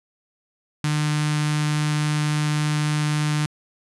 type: tone with notch filter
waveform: sawtooth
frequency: 150.6 Hz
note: D3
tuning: 44 cents sharp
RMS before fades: -22 dBFS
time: 0.84-3.46 s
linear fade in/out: 2 ms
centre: 520 Hz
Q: 0.53
effects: resampled to 24000 Hz